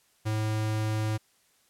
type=tone; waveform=square; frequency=108.4 Hz; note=A2; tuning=25 cents flat; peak=-27 dBFS; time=0.25-1.18 s; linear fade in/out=20 ms; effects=white hiss -66 dBFS RMS until 1.69 s + low-pass 12000 Hz 12 dB/octave